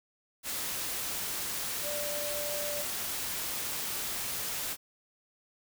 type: tone in noise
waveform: sine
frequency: 587.3 Hz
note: D5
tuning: in tune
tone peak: -36 dBFS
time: 1.82-2.85 s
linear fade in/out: 50 ms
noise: white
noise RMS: -35 dBFS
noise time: 0.43-4.77 s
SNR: -4 dB
effects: none